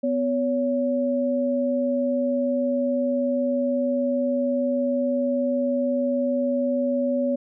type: tone pair together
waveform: sine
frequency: 250.7 / 562.8 Hz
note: B3 / C#5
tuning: +26 / +26 cents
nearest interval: octave + major second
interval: 1400 cents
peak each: -23 dBFS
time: 0.03-7.36 s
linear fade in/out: 10 ms
effects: none